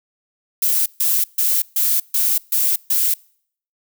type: noise bursts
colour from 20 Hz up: violet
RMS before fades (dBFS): -17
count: 7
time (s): 0.62-3.14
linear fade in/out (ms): 5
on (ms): 240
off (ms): 140
effects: noise-tail reverb RT60 0.6 s tail -26 dB re dry